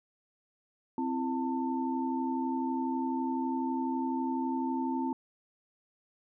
sine tone cluster, 260.5 / 332.5 / 894 Hz, C4 / E4 / A5, -7 / +15 / +27 cents, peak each -31 / -36 / -35 dBFS, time 0.98-5.13 s, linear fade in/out 2 ms, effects none

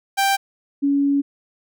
sawtooth / sine tone pair in turn, 786 / 281.3 Hz, G5 / C#4, +4 / +26 cents, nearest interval octave + tritone, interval 1778 cents, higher first, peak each -12 / -15 dBFS, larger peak first, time 0.17-0.37 / 0.82-1.22 s, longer second, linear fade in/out 20 ms, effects none

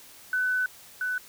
sine tone pair in turn, 1503 / 1497.1 Hz, F#6 / F#6, +27 / +20 cents, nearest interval unison, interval 7 cents, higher first, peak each -23 / -26 dBFS, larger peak first, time 0.33-0.66 / 1.01-1.18 s, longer first, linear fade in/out 2 ms, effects white hiss -50 dBFS RMS until 1.28 s

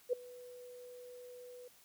sine tone with ADSR envelope, 493.9 Hz, B4, in tune, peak -27 dBFS, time 0.09-1.68 s, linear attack 39 ms, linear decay 6 ms, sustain -22 dB, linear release 4 ms, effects white hiss -64 dBFS RMS until 1.84 s

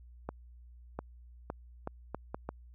accelerating click train, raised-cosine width 1 ms, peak -22 dBFS, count 7, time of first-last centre 0.29-2.49 s, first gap 700 ms, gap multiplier 0.73, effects added 60 Hz sine -51 dBFS peak until 2.74 s

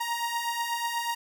sawtooth beating tone pair, 932.3 / 940.5 Hz, A#5 / A#5, 0 / +15 cents, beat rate 8.2 Hz, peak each -30 / -26 dBFS, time 0-1.15 s, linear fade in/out 10 ms, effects none

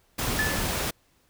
pink noise, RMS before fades -28 dBFS, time 0.18-0.91 s, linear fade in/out 10 ms
triangle tone with exponential decay, 1738 Hz, A6, 22 cents flat, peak -20 dBFS, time 0.39-0.83 s, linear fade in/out 1 ms, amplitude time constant 95 ms
effects pink hiss -65 dBFS RMS until 1.29 s

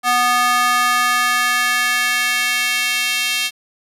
square tone with high-pass filter sweep, 245.7 Hz, B3, 9 cents flat, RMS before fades -17 dBFS, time 0.03-3.51 s, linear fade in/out 50 ms, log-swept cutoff 970 to 2800 Hz, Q 2, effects resampled to 32000 Hz + 7-bit

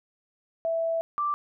sine tone pair in turn, 659.3 / 1174.7 Hz, E5 / D6, 0 / 0 cents, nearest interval minor seventh, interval 1000 cents, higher second, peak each -24 dBFS, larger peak neither, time 0.65-1.01 / 1.18-1.34 s, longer first, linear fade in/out 0 ms, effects none

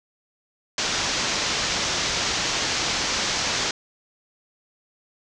white low-pass noise, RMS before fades -25 dBFS, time 0.78-3.71 s, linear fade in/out 2 ms, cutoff 6600 Hz, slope 48 dB/octave, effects none

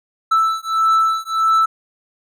triangle beating tone pair, 1318.5 / 1320.1 Hz, E6 / E6, 0 / +2 cents, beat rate 1.6 Hz, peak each -15 dBFS, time 0.31-1.66 s, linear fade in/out 10 ms, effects none

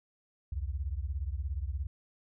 sine beating tone pair, 64 / 81 Hz, C2 / E2, -38 / -30 cents, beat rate 17 Hz, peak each -34 / -36 dBFS, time 0.52-1.87 s, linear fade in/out 5 ms, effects none

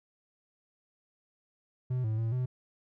triangle tone with pitch steps, 126.7 / 109.5 / 113.1 / 126.6 Hz, B2 / A2 / A2 / B2, +45 / -8 / +48 / +43 cents, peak -26 dBFS, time 1.9-2.46 s, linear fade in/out 10 ms, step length 140 ms, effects none

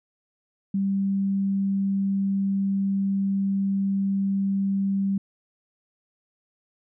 sine tone, 196 Hz, G3, in tune, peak -21 dBFS, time 0.74-5.18 s, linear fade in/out 5 ms, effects none

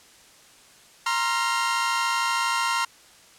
sawtooth tone cluster, 937 / 1054 / 1379 Hz, A#5 / C6 / F6, +9 / +12 / -22 cents, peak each -23 dBFS, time 1.06-2.85 s, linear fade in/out 5 ms, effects white hiss -52 dBFS RMS until 3.38 s + low-pass 9000 Hz 12 dB/octave

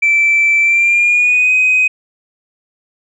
sine tone with pitch glide, 2330 to 2512 Hz, D7 to D#7, -14 to +16 cents, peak -7 dBFS, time 0.02-1.88 s, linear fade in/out 10 ms, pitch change +130 cents, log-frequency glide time 0.61-1.53 s, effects tanh soft clip ceiling -5 dBFS

